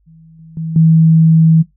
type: tone with level steps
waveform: sine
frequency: 161.5 Hz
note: E3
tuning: 35 cents flat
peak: -39 / -35 / -18 / -5 dBFS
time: 0.06-1.63 s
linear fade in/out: 20 ms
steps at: 0.39 / 0.57 / 0.76 s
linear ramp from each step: 2 ms
effects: noise-tail reverb RT60 0.2 s tail -21 dB re dry + added 50 Hz sine -54 dBFS peak until 1.76 s